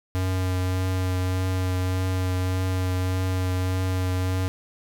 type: tone with vibrato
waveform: square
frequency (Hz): 92.5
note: F#2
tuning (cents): 0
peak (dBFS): -23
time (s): 0.15-4.48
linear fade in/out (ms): 0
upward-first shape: triangle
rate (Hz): 1.7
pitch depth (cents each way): 15
effects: none